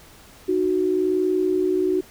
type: tone pair together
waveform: sine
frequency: 308.9 / 369.9 Hz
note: D#4 / F#4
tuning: -12 / 0 cents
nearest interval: minor third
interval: 312 cents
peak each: -24 / -19 dBFS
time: 0.48-2.01 s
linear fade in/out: 10 ms
effects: pink hiss -48 dBFS RMS until 2.1 s